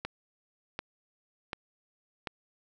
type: click train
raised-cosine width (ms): 0.3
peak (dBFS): -18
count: 4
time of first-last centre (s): 0.05-2.272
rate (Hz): 1.35
effects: none